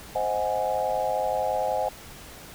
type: chord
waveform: sine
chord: Ab dominant seventh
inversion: first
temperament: equal with one note detuned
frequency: 523.3 / 629.1 / 740 / 830.6 Hz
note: C5 / Eb5 / Gb5 / Ab5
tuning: 0 / +19 / 0 / 0 cents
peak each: -29 dBFS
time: 0.15-1.89 s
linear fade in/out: 5 ms
effects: pink hiss -44 dBFS RMS until 2.54 s